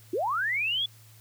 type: linear sweep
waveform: sine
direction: up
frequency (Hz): 311.1 to 3467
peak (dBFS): -25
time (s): 0.13-0.86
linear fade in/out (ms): 5
effects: added 110 Hz sine -52 dBFS peak until 1.2 s + white hiss -57 dBFS RMS until 1.2 s